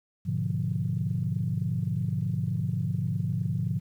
sine chord, G# diminished seventh, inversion none, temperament equal, 103.83 / 123.47 / 146.83 / 174.61 Hz, G#2 / B2 / D3 / F3, 0 / 0 / 0 / 0 cents, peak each -31 dBFS, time 0.25-3.8 s, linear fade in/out 20 ms, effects tanh soft clip ceiling -16 dBFS + 10-bit

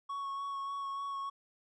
triangle tone with vibrato, 1108.7 Hz, C#6, in tune, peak -34 dBFS, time 0.09-1.3 s, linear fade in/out 10 ms, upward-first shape sine, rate 3.4 Hz, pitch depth 15 cents each way, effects resampled to 22050 Hz

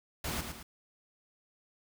pink noise with echo, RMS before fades -36 dBFS, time 0.24-0.41 s, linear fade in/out 5 ms, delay 110 ms, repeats 2, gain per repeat -6 dB, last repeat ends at 0.63 s, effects none

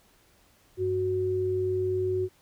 sine tone pair together, 98 / 370 Hz, G2 / F#4, 0 / 0 cents, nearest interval octave + major seventh, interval 2300 cents, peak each -33 / -25 dBFS, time 0.77-2.29 s, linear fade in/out 50 ms, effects pink hiss -62 dBFS RMS until 2.41 s

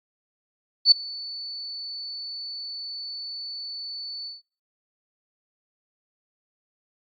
sine tone with ADSR envelope, 4479 Hz, C#8, 17 cents sharp, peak -8 dBFS, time 0.85-4.42 s, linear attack 66 ms, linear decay 7 ms, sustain -24 dB, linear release 160 ms, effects noise-tail reverb RT60 0.4 s tail -25 dB re dry + Opus 48 kbps

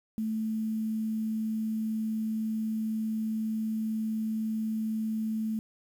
sine tone with quantisation, 219.5 Hz, A3, 4 cents flat, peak -28 dBFS, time 0.18-5.59 s, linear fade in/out 0 ms, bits 9, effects none

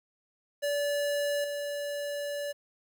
square tone with level steps, 577 Hz, D5, 31 cents flat, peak -28 / -33 dBFS, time 0.62-2.53 s, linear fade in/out 20 ms, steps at 1.44 s, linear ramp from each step 2 ms, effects 10-bit

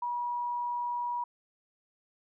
sine tone, 965 Hz, B5, 40 cents flat, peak -30 dBFS, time 0.02-1.24 s, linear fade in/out 5 ms, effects none

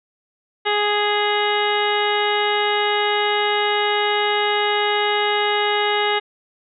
harmonic tone, 415.3 Hz, G#4, in tune, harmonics 1 / 2 / 3 / 4 / 5 / 6 / 7 / 8 / 9, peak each -22 / -22 / -27 / -27 / -25 / -37 / -26 / -34 / -29 dBFS, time 0.65-6.2 s, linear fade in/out 20 ms, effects none

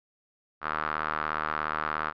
sawtooth tone with band-pass filter, 77 Hz, D#2, 17 cents flat, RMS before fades -31 dBFS, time 0.61-2.13 s, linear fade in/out 50 ms, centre 1300 Hz, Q 4, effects resampled to 11025 Hz

